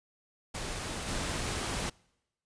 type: noise with level steps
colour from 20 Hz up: pink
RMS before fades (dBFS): -37 / -34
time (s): 0.54-1.9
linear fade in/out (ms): 10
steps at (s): 1.07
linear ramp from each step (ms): 20
effects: noise-tail reverb RT60 0.9 s tail -26 dB re dry + resampled to 22050 Hz